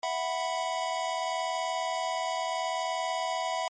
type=chord; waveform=square; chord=E suspended second; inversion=none; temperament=equal; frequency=659.3 / 740 / 987.8 Hz; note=E5 / F#5 / B5; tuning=0 / 0 / 0 cents; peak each=-34 dBFS; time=0.03-3.68 s; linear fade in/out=2 ms; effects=low-pass 12000 Hz 12 dB/octave + MP3 32 kbps